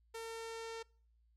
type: tone with low-pass filter sweep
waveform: sawtooth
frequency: 453.9 Hz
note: A#4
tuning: 46 cents flat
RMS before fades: -45 dBFS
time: 0.14-0.83 s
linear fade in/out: 10 ms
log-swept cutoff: 11000 to 6300 Hz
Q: 1.1
effects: noise-tail reverb RT60 0.5 s tail -25 dB re dry + added 57 Hz sine -68 dBFS peak until 1.36 s